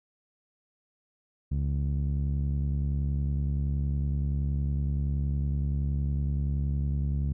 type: tone with low-pass filter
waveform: sawtooth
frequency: 70.7 Hz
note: C#2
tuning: 35 cents sharp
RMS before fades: -28 dBFS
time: 1.51-7.33 s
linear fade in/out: 10 ms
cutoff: 160 Hz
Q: 1.5
effects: none